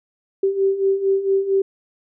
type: beating tone pair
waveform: sine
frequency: 386.4 / 390.8 Hz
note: G4 / G4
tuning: -25 / -5 cents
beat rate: 4.4 Hz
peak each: -22 / -17 dBFS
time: 0.43-1.62 s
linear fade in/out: 5 ms
effects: none